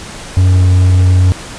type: tone with pitch glide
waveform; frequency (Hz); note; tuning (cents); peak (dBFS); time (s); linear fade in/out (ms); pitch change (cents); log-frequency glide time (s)
triangle; 92.5 to 91.81; F#2 to F#2; 0 to -13; -3; 0.37-1.32; 0; -13; 0.49-0.62
effects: pink hiss -28 dBFS RMS until 1.58 s + resampled to 22050 Hz